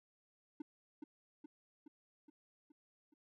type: tone with echo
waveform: triangle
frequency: 298.6 Hz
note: D4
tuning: 29 cents sharp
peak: -39 dBFS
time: 0.6-0.62 s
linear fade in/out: 5 ms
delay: 420 ms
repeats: 6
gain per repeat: -4 dB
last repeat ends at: 3.14 s
effects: none